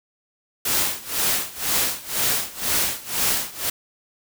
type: noise with tremolo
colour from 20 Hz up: white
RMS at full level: -20 dBFS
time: 0.65-3.7 s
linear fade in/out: 5 ms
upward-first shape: sine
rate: 2 Hz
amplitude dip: 90%
effects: none